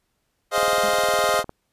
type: chord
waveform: 25% pulse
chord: F minor seventh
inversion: first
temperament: equal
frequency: 415.3 / 523.3 / 622.3 / 698.5 Hz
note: Ab4 / C5 / Eb5 / F5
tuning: 0 / 0 / 0 / 0 cents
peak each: -24 / -21 / -18 / -20 dBFS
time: 0.51-1.44 s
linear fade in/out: 50 ms
type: click train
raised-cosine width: 1 ms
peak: -18 dBFS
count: 19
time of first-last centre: 0.58-1.494 s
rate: 19.7 Hz
type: tone with exponential decay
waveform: sine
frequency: 207.7 Hz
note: G#3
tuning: in tune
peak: -27 dBFS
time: 0.83-1.01 s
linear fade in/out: 5 ms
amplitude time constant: 37 ms
effects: pink hiss -72 dBFS RMS until 1.72 s + resampled to 32000 Hz